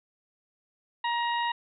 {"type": "harmonic tone", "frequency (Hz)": 945, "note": "A#5", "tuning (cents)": 23, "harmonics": [1, 2, 3, 4], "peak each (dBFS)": [-27, -33, -37, -39], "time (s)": [1.04, 1.52], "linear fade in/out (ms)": 5, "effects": []}